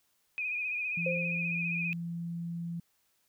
sine tone with vibrato, 2474 Hz, D#7, 10 cents flat, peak -31 dBFS, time 0.38-1.93 s, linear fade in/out 0 ms, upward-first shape sine, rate 15 Hz, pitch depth 50 cents each way
sine tone, 169.8 Hz, F3, 48 cents flat, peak -34 dBFS, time 0.97-2.8 s, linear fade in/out 5 ms
sine tone with exponential decay, 523.3 Hz, C5, in tune, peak -28 dBFS, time 1.06-1.62 s, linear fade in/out 5 ms, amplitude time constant 120 ms
effects white hiss -73 dBFS RMS until 3.28 s

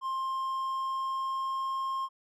triangle tone with pitch glide, 1057 to 1066.8 Hz, C6 to C6, +17 to +33 cents, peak -28 dBFS, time 0.01-2.09 s, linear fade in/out 50 ms, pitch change +16 cents, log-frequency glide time 0.13-1.74 s, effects none

